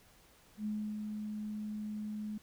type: tone with ADSR envelope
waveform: sine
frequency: 212 Hz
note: G#3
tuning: 36 cents sharp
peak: -33 dBFS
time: 0.57-2.38 s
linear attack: 86 ms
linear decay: 300 ms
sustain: -4 dB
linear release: 6 ms
effects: pink hiss -63 dBFS RMS until 2.42 s